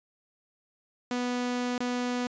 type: tone with dropouts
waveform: sawtooth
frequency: 246.3 Hz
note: B3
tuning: 5 cents flat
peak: -24 dBFS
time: 1.11-2.27 s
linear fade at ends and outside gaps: 2 ms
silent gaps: 1.78-1.804 s
effects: resampled to 16000 Hz